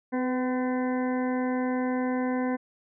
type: harmonic tone with a mistuned harmonic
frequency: 254.4 Hz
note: C4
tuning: 48 cents flat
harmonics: 1 / 2 / 3 / 4 / 6 / 7 / 8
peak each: -26 / -32 / -36 / -38 / -42 / -43 / -44 dBFS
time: 0.12-2.57 s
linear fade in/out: 20 ms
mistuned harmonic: 2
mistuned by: -20 cents
effects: none